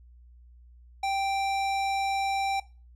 square tone with low-pass filter, 784 Hz, G5, in tune, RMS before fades -28 dBFS, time 1.03-2.6 s, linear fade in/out 5 ms, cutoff 7100 Hz, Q 0.61, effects noise-tail reverb RT60 0.3 s tail -18 dB re dry + added 60 Hz sine -50 dBFS peak until 2.95 s

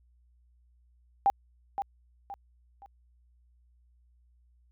sine tone with echo, 797 Hz, G5, 28 cents sharp, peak -19 dBFS, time 1.26-1.3 s, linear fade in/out 0 ms, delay 520 ms, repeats 3, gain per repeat -9 dB, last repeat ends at 2.86 s, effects added 60 Hz sine -61 dBFS peak until 4.71 s

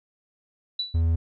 sine tone with exponential decay, 3951 Hz, B7, in tune, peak -22 dBFS, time 0.79-1.01 s, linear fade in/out 5 ms, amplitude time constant 47 ms
triangle tone, 82.41 Hz, E2, in tune, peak -17 dBFS, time 0.94-1.16 s, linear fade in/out 10 ms
effects none

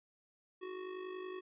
square tone with amplitude modulation, 370.3 Hz, F#4, 1 cent sharp, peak -40 dBFS, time 0.61-1.41 s, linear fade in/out 20 ms, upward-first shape sine, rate 50.7 Hz, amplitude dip 60%, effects resampled to 8000 Hz

